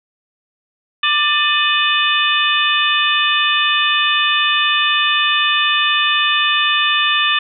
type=harmonic tone with a mistuned harmonic; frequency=592 Hz; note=D5; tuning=14 cents sharp; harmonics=2 / 3 / 4 / 5 / 6; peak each=-19 / -19 / -19 / -19 / -19 dBFS; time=1.03-7.39 s; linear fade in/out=5 ms; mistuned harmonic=4; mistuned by=+100 cents; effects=none